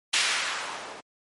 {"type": "noise with low-pass filter sweep", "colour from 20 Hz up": "violet", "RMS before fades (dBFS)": -29, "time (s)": [0.13, 1.01], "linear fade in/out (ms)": 10, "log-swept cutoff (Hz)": [3000, 560], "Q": 0.94, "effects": ["MP3 48 kbps"]}